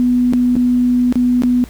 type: tone with dropouts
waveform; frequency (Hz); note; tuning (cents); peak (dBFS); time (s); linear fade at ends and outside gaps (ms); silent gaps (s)
sine; 246.9; B3; 0; -10; 0-1.64; 0; 0.326-0.335 / 0.555-0.565 / 1.125-1.156 / 1.421-1.435
effects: added 60 Hz sine -34 dBFS peak until 1.69 s + pink hiss -42 dBFS RMS until 1.69 s